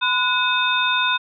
sine tone cluster, 1009 / 1466 / 2551 / 3635 Hz, B5 / F#6 / D#7 / A#7, +37 / -16 / +43 / -44 cents, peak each -22 / -22 / -24 / -22 dBFS, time 0.01-1.18 s, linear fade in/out 20 ms, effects none

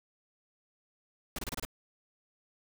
pink noise bursts, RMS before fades -37 dBFS, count 6, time 1.36-1.651 s, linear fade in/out 2 ms, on 26 ms, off 27 ms, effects none

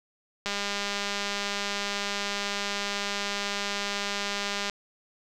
click train, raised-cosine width 0.2 ms, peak -13 dBFS, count 857, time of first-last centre 0.46-4.698 s, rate 202 Hz, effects none

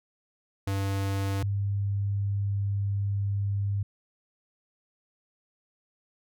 square / sine tone pair in turn, 98 / 100.17 Hz, G2 / G2, 0 / +38 cents, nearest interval unison, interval 38 cents, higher second, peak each -27 / -25 dBFS, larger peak second, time 0.67-1.43 / 1.43-3.83 s, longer second, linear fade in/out 5 ms, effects none

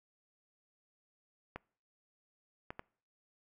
clicks, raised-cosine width 0.5 ms, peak -26 dBFS, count 3, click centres 1.56 / 2.705 / 2.794 s, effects noise-tail reverb RT60 0.5 s tail -25 dB re dry

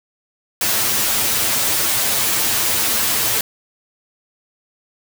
white noise with comb filter, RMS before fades -18 dBFS, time 0.61-3.41 s, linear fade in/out 2 ms, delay 9 ms, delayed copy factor +0.8, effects none

